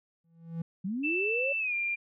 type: tone with exponential growth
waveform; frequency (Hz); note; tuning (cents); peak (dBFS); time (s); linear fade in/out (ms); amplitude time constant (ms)
triangle; 165.8; E3; +10; -27; 0.24-0.62; 5; 81
type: linear sweep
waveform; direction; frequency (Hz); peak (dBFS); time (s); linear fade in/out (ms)
sine; up; 175.9 to 569; -30; 0.84-1.53; 10
type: tone with pitch glide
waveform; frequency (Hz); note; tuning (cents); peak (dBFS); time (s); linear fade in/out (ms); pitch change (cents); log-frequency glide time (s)
sine; 2653 to 2391; E7 to D7; +10 to +30; -28; 1.03-1.96; 20; -180; 1.59-1.74
effects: none